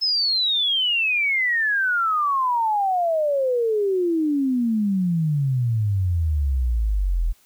sine exponential sweep, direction down, 5230 to 39.1 Hz, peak -18 dBFS, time 0.01-7.33 s, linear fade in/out 20 ms, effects white hiss -58 dBFS RMS until 7.45 s

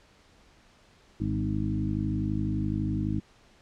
harmonic tone with a mistuned harmonic, 51.91 Hz, G#1, in tune, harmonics 1 / 2 / 3 / 4 / 5 / 6, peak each -35 / -31 / -34 / -33 / -35 / -33 dBFS, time 1.2-3.2 s, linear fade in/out 5 ms, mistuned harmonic 4, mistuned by -22 cents, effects pink hiss -59 dBFS RMS until 3.61 s + low-pass 6000 Hz 12 dB/octave

